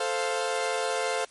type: chord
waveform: sawtooth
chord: F major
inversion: first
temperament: equal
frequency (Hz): 440 / 523.3 / 698.5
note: A4 / C5 / F5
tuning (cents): 0 / 0 / 0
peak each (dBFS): -27 / -26 / -27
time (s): 0-1.25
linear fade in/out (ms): 5
effects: white hiss -55 dBFS RMS until 1.3 s + MP3 48 kbps